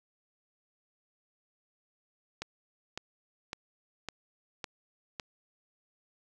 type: click train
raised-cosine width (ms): 0.2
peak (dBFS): -19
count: 6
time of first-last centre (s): 2.42-5.198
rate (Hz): 1.8
effects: none